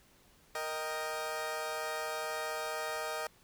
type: chord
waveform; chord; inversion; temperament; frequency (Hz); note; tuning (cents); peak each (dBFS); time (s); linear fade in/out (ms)
20% pulse; Eb major; second; equal; 466.2 / 622.3 / 784; Bb4 / Eb5 / G5; 0 / 0 / 0; -36 / -33 / -37; 0.55-3.27; 2
effects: pink hiss -64 dBFS RMS until 3.43 s